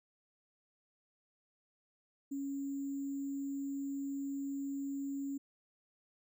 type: tone with sample-and-hold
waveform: sine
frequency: 277.2 Hz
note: C#4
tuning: in tune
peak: -36 dBFS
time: 2.31-5.38 s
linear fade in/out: 10 ms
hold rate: 7350 Hz
effects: none